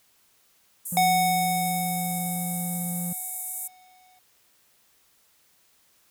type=band-pass noise; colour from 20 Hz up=white; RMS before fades=-34 dBFS; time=0.85-3.68 s; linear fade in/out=10 ms; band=7700 to 14000 Hz; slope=48 dB/octave
type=tone with vibrato; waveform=triangle; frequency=174.61 Hz; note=F3; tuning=in tune; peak=-27 dBFS; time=0.92-3.13 s; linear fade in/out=5 ms; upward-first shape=square; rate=18 Hz; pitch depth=8 cents each way
type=tone with exponential decay; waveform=square; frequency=740 Hz; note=F#5; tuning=in tune; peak=-18 dBFS; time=0.97-4.19 s; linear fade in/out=1 ms; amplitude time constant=700 ms
effects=white hiss -63 dBFS RMS until 6.1 s